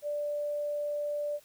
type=tone; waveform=sine; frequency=587.3 Hz; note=D5; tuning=in tune; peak=-30 dBFS; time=0.02-1.4 s; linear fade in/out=50 ms; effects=white hiss -61 dBFS RMS until 1.44 s